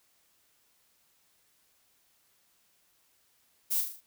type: noise with echo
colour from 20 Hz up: violet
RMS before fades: -29 dBFS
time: 3.7-3.82 s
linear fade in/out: 20 ms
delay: 38 ms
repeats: 5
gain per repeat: -5 dB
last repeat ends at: 4.01 s
effects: white hiss -69 dBFS RMS until 4.06 s